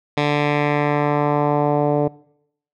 10% pulse tone with low-pass filter sweep, 146.83 Hz, D3, in tune, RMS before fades -18 dBFS, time 0.17-2.08 s, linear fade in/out 5 ms, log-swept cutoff 3500 to 570 Hz, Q 1.5, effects noise-tail reverb RT60 0.7 s tail -22 dB re dry

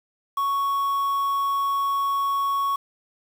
triangle tone with quantisation, 1110 Hz, C#6, 2 cents sharp, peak -19 dBFS, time 0.37-2.76 s, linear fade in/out 5 ms, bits 7, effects none

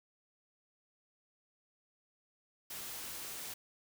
white noise, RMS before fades -44 dBFS, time 2.7-3.54 s, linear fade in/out 5 ms, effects none

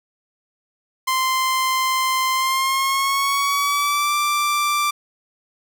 sawtooth tone with pitch glide, 1042 to 1176.4 Hz, C6 to D6, -7 to +3 cents, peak -14 dBFS, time 1.07-4.91 s, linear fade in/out 10 ms, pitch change +210 cents, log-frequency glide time 2.33-4.15 s, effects none

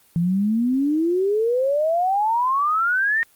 sine exponential sweep, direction up, 164.81 to 1864.7 Hz, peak -17 dBFS, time 0.16-3.23 s, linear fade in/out 0 ms, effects white hiss -56 dBFS RMS until 3.35 s + Opus 32 kbps

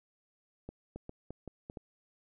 clicks, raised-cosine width 2 ms, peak -29 dBFS, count 7, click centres 0.69 / 0.96 / 1.094 / 1.306 / 1.477 / 1.699 / 1.772 s, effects none

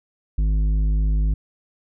sine tone with tanh clipping, 51.91 Hz, G#1, in tune, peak -18 dBFS, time 0.38-1.34 s, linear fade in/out 5 ms, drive 9 dB, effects none

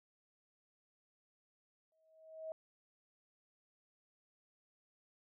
sine tone with exponential growth, 638 Hz, D#5, 43 cents sharp, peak -39 dBFS, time 1.92-2.52 s, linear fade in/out 1 ms, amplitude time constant 130 ms, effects none

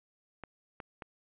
clicks, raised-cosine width 0.5 ms, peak -27 dBFS, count 3, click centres 0.437 / 0.802 / 1.022 s, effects resampled to 8000 Hz

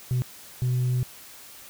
sine tone bursts at uneven times, 125.6 Hz, B2, 30 cents sharp, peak -19 dBFS, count 2, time 0.11-0.22 / 0.62-1.03 s, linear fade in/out 0 ms, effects tanh soft clip ceiling -20 dBFS + white hiss -46 dBFS RMS until 1.69 s

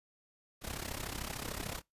pink noise with amplitude modulation, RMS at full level -37 dBFS, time 0.61-1.82 s, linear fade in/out 50 ms, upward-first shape sine, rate 33.4 Hz, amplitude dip 80%, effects noise-tail reverb RT60 0.2 s tail -25 dB re dry + resampled to 32000 Hz

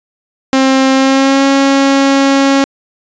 sawtooth tone with pitch glide, 265.7 to 274.1 Hz, C4 to C#4, +27 to -19 cents, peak -3 dBFS, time 0.53-2.64 s, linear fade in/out 0 ms, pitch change +54 cents, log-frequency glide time 0.93-1.45 s, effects resampled to 16000 Hz

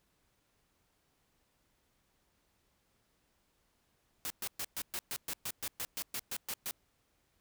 white noise bursts, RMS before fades -38 dBFS, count 15, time 4.25-6.71 s, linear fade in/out 0 ms, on 52 ms, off 120 ms, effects pink hiss -75 dBFS RMS until 7.4 s

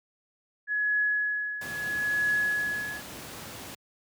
sine tone with tremolo, 1689 Hz, G#6, 29 cents sharp, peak -22 dBFS, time 0.67-3.02 s, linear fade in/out 50 ms, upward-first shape triangle, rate 0.76 Hz, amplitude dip 80%
pink noise, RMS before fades -41 dBFS, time 1.61-3.75 s, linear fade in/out 5 ms
effects high-pass 100 Hz 12 dB/octave

